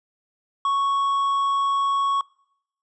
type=tone with hard clipping; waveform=triangle; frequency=1108.7 Hz; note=C#6; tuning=in tune; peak=-20 dBFS; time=0.65-2.21 s; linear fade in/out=2 ms; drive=7 dB; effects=noise-tail reverb RT60 0.8 s tail -26 dB re dry + resampled to 22050 Hz